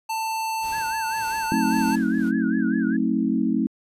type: tone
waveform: square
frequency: 889 Hz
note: A5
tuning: 18 cents sharp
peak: -25 dBFS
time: 0.09-1.96 s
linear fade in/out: 10 ms
type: noise with tremolo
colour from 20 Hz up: pink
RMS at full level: -42 dBFS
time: 0.6-2.32 s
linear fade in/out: 50 ms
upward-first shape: sine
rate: 1.8 Hz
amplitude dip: 70%
type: tone with vibrato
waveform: sine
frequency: 1568 Hz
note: G6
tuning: in tune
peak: -32 dBFS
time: 0.72-2.97 s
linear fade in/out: 10 ms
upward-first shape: sine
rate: 5 Hz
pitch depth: 150 cents each way
type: chord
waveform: sine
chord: F# diminished seventh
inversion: none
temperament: just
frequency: 185 / 222 / 266.4 / 319.7 Hz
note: F#3 / A3 / C4 / Eb4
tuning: 0 / +16 / +31 / +47 cents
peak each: -28 / -23 / -24 / -26 dBFS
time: 1.52-3.67 s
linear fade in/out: 0 ms
effects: resampled to 32000 Hz